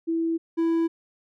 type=tone pair in turn; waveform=sine / triangle; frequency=329.4 / 330.6 Hz; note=E4 / E4; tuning=-1 / +5 cents; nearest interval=unison; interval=6 cents; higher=second; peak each=-22 / -18 dBFS; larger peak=second; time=0.07-0.38 / 0.57-0.88 s; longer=neither; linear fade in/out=20 ms; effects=none